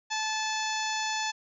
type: harmonic tone with a mistuned harmonic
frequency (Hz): 870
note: A5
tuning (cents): -20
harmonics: 1 / 2 / 3 / 4 / 5 / 6 / 7 / 8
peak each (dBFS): -32 / -35 / -37 / -38 / -39 / -40 / -40 / -41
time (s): 0.1-1.32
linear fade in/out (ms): 20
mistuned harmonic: 8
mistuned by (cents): -23
effects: none